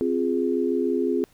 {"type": "chord", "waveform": "sine", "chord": "F minor", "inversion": "second", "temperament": "equal", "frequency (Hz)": [261.6, 349.2, 415.3], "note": ["C4", "F4", "Ab4"], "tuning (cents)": [0, 0, 0], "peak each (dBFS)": -25, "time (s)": [0.01, 1.24], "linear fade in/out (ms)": 0, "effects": ["pink hiss -59 dBFS RMS until 1.33 s"]}